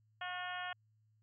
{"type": "harmonic tone with a mistuned harmonic", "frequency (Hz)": 360.4, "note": "F#4", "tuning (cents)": -45, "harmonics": [2, 3, 4, 5, 6, 7, 8, 9], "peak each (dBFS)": [-44, -48, -45, -46, -54, -53, -50, -52], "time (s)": [0.21, 0.73], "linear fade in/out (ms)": 5, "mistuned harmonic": 3, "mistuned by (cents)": 18, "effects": ["added 108 Hz sine -69 dBFS peak until 1.22 s"]}